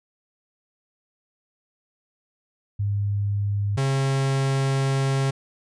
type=tone pair in turn; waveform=sine / 45% pulse; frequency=101.5 / 135.49 Hz; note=G#2 / C#3; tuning=-39 / -39 cents; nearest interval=perfect fourth; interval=500 cents; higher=second; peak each=-21 / -20 dBFS; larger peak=second; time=2.79-3.77 / 3.77-5.31 s; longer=second; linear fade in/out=10 ms; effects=resampled to 22050 Hz